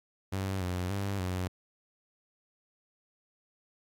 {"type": "tone with pitch steps", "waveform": "sawtooth", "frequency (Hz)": [96.2, 90.2, 99.3, 91.7], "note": ["G2", "F#2", "G2", "F#2"], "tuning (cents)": [-32, -44, 23, -15], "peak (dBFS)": -27, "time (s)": [0.32, 1.48], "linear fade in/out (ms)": 10, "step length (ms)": 290, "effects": ["AAC 64 kbps"]}